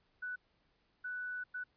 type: tone bursts at uneven times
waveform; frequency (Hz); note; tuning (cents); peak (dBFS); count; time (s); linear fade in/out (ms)
sine; 1486; F#6; +7; -38; 3; 0.22-0.36 / 1.04-1.44 / 1.54-1.64; 10
effects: pink hiss -75 dBFS RMS until 1.76 s + resampled to 11025 Hz